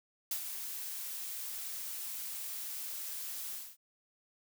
blue noise with ADSR envelope, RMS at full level -34 dBFS, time 0.31-3.77 s, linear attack 3 ms, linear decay 80 ms, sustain -7 dB, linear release 240 ms, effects none

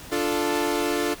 sawtooth chord, D minor, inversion none, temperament equal, 293.7 / 349.2 / 440 Hz, D4 / F4 / A4, 0 / 0 / 0 cents, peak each -23 dBFS, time 0.11-1.15 s, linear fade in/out 20 ms, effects pink hiss -42 dBFS RMS until 1.2 s

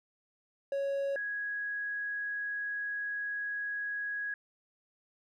triangle / sine tone pair in turn, 554.4 / 1661.3 Hz, C#5 / G#6, 0 / 0 cents, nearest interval octave + perfect fifth, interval 1900 cents, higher second, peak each -28 / -33 dBFS, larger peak first, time 0.72-1.16 / 1.16-4.34 s, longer second, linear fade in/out 2 ms, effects none

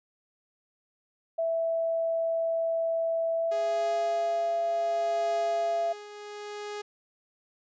sine tone with pitch glide, 659.3 to 677.4 Hz, E5 to E5, 0 to +47 cents, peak -25 dBFS, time 1.38-5.93 s, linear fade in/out 10 ms, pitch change +47 cents, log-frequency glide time 3.35-3.94 s
sawtooth tone with tremolo, 415.3 Hz, G#4, in tune, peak -30 dBFS, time 3.51-6.82 s, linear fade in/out 10 ms, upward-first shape triangle, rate 0.68 Hz, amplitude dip 65%
effects resampled to 16000 Hz

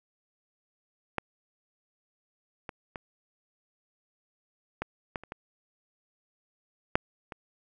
clicks, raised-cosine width 0.5 ms, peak -13 / -22 / -22 / -16 / -17 / -30 / -22 / -6 / -24 dBFS, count 9, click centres 1.183 / 2.692 / 2.958 / 4.82 / 5.158 / 5.236 / 5.321 / 6.955 / 7.322 s, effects none

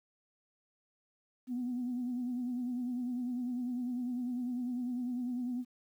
sine tone with vibrato, 246.9 Hz, B3, in tune, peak -32 dBFS, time 1.47-5.65 s, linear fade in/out 50 ms, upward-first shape triangle, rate 10 Hz, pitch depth 59 cents each way, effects tanh soft clip ceiling -29 dBFS + 11-bit

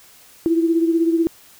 sine beating tone pair, 329.6 / 345.6 Hz, E4 / F4, 0 / -18 cents, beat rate 16 Hz, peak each -15 / -22 dBFS, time 0.46-1.27 s, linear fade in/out 0 ms, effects white hiss -48 dBFS RMS until 1.59 s

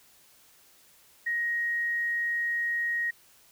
sine tone, 1881 Hz, A#6, 15 cents sharp, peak -26 dBFS, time 1.26-3.11 s, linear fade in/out 10 ms, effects white hiss -59 dBFS RMS until 3.51 s

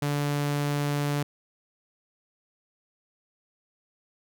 sawtooth tone, 144.9 Hz, D3, 23 cents flat, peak -21 dBFS, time 0.02-1.23 s, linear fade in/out 5 ms, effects none

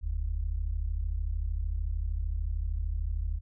sine tone pair together, 42.44 / 75.7 Hz, F1 / D#2, -49 / -47 cents, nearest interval minor seventh, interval 1002 cents, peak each -30 / -32 dBFS, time 0.01-3.41 s, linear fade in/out 50 ms, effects none

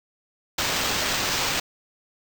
white noise with sample-and-hold, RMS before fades -25 dBFS, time 0.58-1.6 s, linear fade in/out 5 ms, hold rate 11025 Hz, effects none

